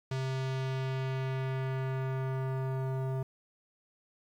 square tone with low-pass filter sweep, 132 Hz, C3, 16 cents sharp, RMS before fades -33 dBFS, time 0.11-3.23 s, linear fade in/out 5 ms, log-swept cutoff 5600 to 840 Hz, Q 1, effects 10-bit

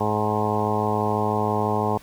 harmonic tone with a mistuned harmonic, 106 Hz, G#2, 36 cents sharp, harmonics 1 / 2 / 3 / 4 / 5 / 6 / 7 / 8 / 9 / 10, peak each -28 / -28 / -33 / -27 / -32 / -32 / -29 / -28 / -30 / -31 dBFS, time 0-1.98 s, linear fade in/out 10 ms, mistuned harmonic 9, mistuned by -25 cents, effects pink hiss -49 dBFS RMS until 2.02 s

